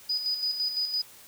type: tone with tremolo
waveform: triangle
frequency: 4964 Hz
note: D#8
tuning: 5 cents flat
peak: -22 dBFS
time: 0.09-1.02 s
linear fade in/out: 10 ms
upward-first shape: square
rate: 5.9 Hz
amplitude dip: 60%
effects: tanh soft clip ceiling -22 dBFS + white hiss -51 dBFS RMS until 1.27 s